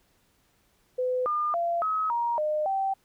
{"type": "tone with pitch steps", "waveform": "sine", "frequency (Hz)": [505, 1208, 685, 1277, 943, 609, 776], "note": ["B4", "D6", "F5", "D#6", "A#5", "D#5", "G5"], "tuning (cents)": [39, 48, -34, 45, 20, -37, -18], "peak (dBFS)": -24, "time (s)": [0.98, 2.94], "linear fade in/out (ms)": 10, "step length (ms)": 280, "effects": ["pink hiss -67 dBFS RMS until 3.04 s"]}